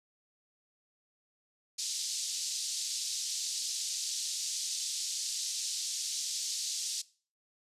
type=band-pass noise; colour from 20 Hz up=pink; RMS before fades=-36 dBFS; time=1.78-7.02 s; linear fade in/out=10 ms; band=4300 to 8000 Hz; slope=24 dB/octave; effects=noise-tail reverb RT60 0.4 s tail -20 dB re dry + resampled to 32000 Hz